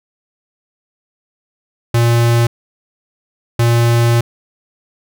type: tone bursts at uneven times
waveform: square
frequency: 117.7 Hz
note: A#2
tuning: 17 cents sharp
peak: -10 dBFS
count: 2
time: 1.94-2.47 / 3.59-4.21 s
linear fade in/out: 5 ms
effects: none